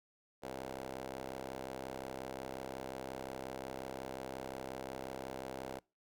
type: ring-modulated tone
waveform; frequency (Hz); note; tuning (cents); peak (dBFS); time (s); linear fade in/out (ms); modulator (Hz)
10% pulse; 65.6; C2; +5; -31; 0.42-5.8; 20; 508
effects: noise-tail reverb RT60 0.3 s tail -26 dB re dry